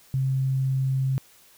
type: tone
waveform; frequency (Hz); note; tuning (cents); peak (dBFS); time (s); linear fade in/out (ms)
sine; 133; C3; +29; -21; 0.14-1.18; 0
effects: white hiss -55 dBFS RMS until 1.57 s